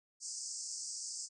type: band-pass noise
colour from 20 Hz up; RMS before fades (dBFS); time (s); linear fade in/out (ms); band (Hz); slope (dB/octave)
white; -43; 0.2-1.29; 50; 4800 to 8500; 96
effects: none